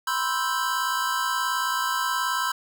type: chord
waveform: square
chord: C major seventh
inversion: third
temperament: equal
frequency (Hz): 987.8 / 1046.5 / 1318.5 / 1568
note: B5 / C6 / E6 / G6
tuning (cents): 0 / 0 / 0 / 0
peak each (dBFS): -30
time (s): 0.07-2.52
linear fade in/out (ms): 5
effects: none